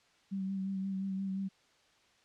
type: tone with vibrato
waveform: sine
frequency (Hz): 192.7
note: G3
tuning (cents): -29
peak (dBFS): -33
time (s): 0.31-1.49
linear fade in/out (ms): 20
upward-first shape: sine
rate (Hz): 5.7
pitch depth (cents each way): 26
effects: white hiss -67 dBFS RMS until 2.24 s + low-pass 5000 Hz 12 dB/octave